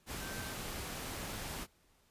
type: tone in noise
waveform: sine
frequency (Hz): 1557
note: G6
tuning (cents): -12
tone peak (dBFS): -48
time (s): 0.19-0.57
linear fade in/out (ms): 50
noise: pink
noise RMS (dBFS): -42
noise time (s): 0.06-1.67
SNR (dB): -9
effects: pink hiss -70 dBFS RMS until 2.1 s + resampled to 32000 Hz

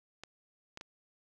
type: clicks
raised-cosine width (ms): 0.2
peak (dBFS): -27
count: 3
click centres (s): 0.236 / 0.774 / 0.811
effects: none

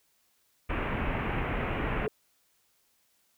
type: low-pass noise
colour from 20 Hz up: pink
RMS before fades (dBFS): -31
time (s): 0.69-2.07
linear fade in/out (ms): 10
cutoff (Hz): 2700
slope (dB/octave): 48
type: tone with exponential growth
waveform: sine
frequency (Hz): 427.4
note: G#4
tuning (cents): +50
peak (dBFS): -25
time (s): 1.95-2.08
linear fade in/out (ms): 2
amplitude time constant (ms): 28
effects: white hiss -70 dBFS RMS until 3.37 s

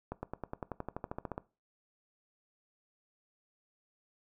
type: accelerating click train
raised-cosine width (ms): 1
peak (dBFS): -23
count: 16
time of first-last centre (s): 0.12-1.379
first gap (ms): 110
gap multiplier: 0.96
effects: noise-tail reverb RT60 0.3 s tail -19 dB re dry

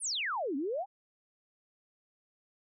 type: exponential two-way sweep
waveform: sine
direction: down then up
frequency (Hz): 10510 to 257.4 to 842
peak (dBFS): -31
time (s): 0-0.86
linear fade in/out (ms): 50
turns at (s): 0.56
effects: none

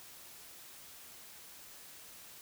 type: silence
effects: white hiss -53 dBFS RMS until 2.41 s

